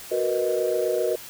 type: chord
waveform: sine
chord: B major seventh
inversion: second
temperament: equal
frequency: 370 / 466.2 / 493.9 / 622.3 Hz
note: F#4 / A#4 / B4 / D#5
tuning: 0 / 0 / 0 / 0 cents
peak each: -26 dBFS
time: 0.11-1.16 s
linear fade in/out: 10 ms
effects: tanh soft clip ceiling -13 dBFS + white hiss -41 dBFS RMS until 1.29 s